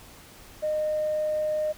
sine tone, 613 Hz, D#5, 26 cents flat, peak -23 dBFS, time 0.62-1.73 s, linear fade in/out 20 ms, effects tanh soft clip ceiling -19 dBFS + pink hiss -49 dBFS RMS until 1.77 s

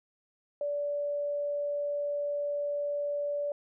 sine tone, 579 Hz, D5, 25 cents flat, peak -29 dBFS, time 0.61-3.52 s, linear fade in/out 2 ms, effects none

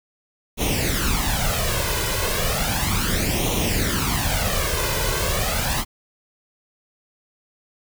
pink noise with flanger, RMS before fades -22 dBFS, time 0.57-5.85 s, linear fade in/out 50 ms, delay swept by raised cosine 0.31 to 2.01 ms, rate 0.34 Hz, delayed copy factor +0.7, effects none

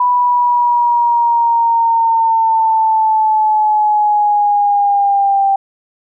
sine linear sweep, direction down, 987.8 to 784 Hz, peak -9 dBFS, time 0-5.56 s, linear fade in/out 5 ms, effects none

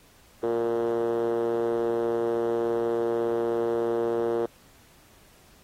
5% pulse tone with band-pass filter, 116.54 Hz, A#2, in tune, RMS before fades -26 dBFS, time 0.43-4.46 s, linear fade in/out 5 ms, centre 410 Hz, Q 7.8, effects pink hiss -57 dBFS RMS until 5.63 s + AAC 48 kbps

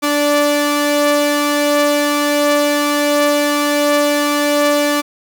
sawtooth tone pair together, 292.2 / 583 Hz, D4 / D5, -9 / -13 cents, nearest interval octave, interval 1196 cents, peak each -12 / -11 dBFS, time 0.02-5.02 s, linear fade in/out 20 ms, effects none

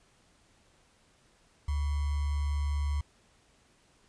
sine tone with sample-and-hold, 72.5 Hz, D2, 22 cents flat, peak -27 dBFS, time 1.68-3.01 s, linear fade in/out 5 ms, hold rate 1050 Hz, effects pink hiss -65 dBFS RMS until 4.08 s + resampled to 22050 Hz

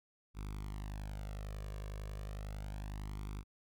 sawtooth tone with flanger, 51 Hz, G#1, 31 cents flat, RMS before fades -43 dBFS, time 0.34-3.44 s, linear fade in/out 50 ms, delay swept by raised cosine 0.83 to 1.79 ms, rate 0.32 Hz, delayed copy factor +0.75, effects none

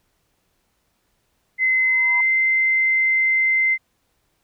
sine tone with pitch glide, 2052 to 2075 Hz, C7 to C7, -34 to -15 cents, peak -15 dBFS, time 1.58-3.78 s, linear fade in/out 50 ms, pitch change +19 cents, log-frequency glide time 1.9-2.23 s
sine tone with exponential growth, 969 Hz, B5, 33 cents flat, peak -23 dBFS, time 1.65-2.21 s, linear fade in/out 5 ms, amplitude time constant 120 ms
effects pink hiss -68 dBFS RMS until 4.43 s

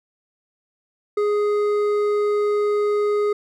triangle tone with hard clipping, 415.3 Hz, G#4, in tune, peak -19 dBFS, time 1.17-3.33 s, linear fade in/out 5 ms, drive 11 dB, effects none

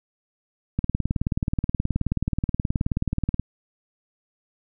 click train, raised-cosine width 5 ms, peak -10 dBFS, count 50, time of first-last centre 0.79-3.396 s, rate 18.8 Hz, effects none

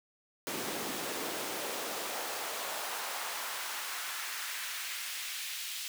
pink noise with high-pass filter sweep, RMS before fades -38 dBFS, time 0.47-5.88 s, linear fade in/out 0 ms, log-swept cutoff 240 to 3000 Hz, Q 1.2, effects none

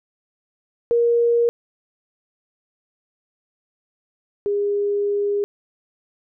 sine tone pair in turn, 471 / 407.4 Hz, A#4 / G#4, +18 / -33 cents, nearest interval minor third, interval 251 cents, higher first, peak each -14 / -18 dBFS, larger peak first, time 0.91-1.49 / 4.46-5.44 s, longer second, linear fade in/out 0 ms, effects none

